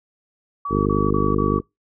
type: tone bursts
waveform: sine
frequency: 1141 Hz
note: C#6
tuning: 50 cents sharp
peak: -24 dBFS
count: 4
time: 0.65-1.592 s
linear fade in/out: 5 ms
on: 210 ms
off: 34 ms
type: harmonic tone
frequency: 50.5 Hz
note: G#1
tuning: 48 cents flat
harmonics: 1 / 2 / 3 / 4 / 5 / 6 / 7 / 8 / 9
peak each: -26 / -26 / -26 / -26 / -26 / -26 / -26 / -26 / -26 dBFS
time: 0.69-1.62 s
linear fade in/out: 50 ms
effects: noise-tail reverb RT60 0.2 s tail -26 dB re dry